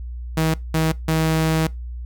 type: tone bursts at uneven times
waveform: sawtooth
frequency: 159.6 Hz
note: D#3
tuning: 44 cents sharp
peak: -13 dBFS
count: 3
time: 0.37-0.54 / 0.74-0.92 / 1.08-1.67 s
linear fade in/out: 5 ms
effects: noise-tail reverb RT60 0.2 s tail -21 dB re dry + added 60 Hz sine -28 dBFS peak until 2.05 s